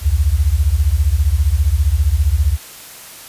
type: beating tone pair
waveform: sine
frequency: 65.4 / 80.4 Hz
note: C2 / E2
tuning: 0 / -43 cents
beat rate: 15 Hz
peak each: -14 dBFS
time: 0.01-2.58 s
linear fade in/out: 50 ms
effects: white hiss -36 dBFS RMS until 3.28 s + resampled to 32000 Hz